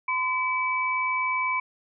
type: tone pair together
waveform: sine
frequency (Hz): 1021.9 / 2294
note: C6 / D7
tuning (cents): -41 / -41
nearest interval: octave + major second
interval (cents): 1400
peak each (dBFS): -26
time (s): 0.08-1.6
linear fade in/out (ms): 5
effects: none